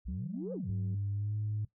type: exponential two-way sweep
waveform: sine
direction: up then down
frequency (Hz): 52.9 to 557 to 55.1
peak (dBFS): -36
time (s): 0.05-0.72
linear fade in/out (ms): 20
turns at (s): 0.53
type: tone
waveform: sine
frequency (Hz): 185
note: F#3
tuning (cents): 0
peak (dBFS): -37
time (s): 0.08-0.95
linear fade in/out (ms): 5
type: tone with pitch glide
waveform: sine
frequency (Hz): 100.7 to 105.95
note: G2 to G#2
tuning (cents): +47 to +35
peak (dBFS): -31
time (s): 0.69-1.65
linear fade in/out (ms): 5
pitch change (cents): +88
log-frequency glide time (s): 1.11-1.35
effects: noise-tail reverb RT60 0.1 s tail -17 dB re dry + tanh soft clip ceiling -27 dBFS